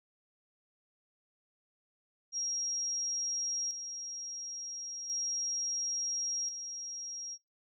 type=tone with tremolo; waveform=sine; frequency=5620 Hz; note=F8; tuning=10 cents sharp; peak=-32 dBFS; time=2.32-7.38 s; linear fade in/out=50 ms; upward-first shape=square; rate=0.36 Hz; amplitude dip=55%; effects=noise-tail reverb RT60 0.3 s tail -26 dB re dry